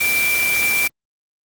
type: tone in noise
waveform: sine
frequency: 2349 Hz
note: D7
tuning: in tune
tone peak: -16 dBFS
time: 0-0.88 s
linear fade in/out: 10 ms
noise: white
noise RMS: -22 dBFS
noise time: 0-0.88 s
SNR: +3 dB
effects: Opus 24 kbps